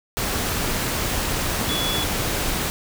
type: tone in noise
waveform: sine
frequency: 3408 Hz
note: G#7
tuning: 44 cents sharp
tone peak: -25 dBFS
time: 1.69-2.04 s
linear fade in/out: 0 ms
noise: pink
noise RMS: -24 dBFS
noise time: 0.17-2.7 s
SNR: -4 dB
effects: none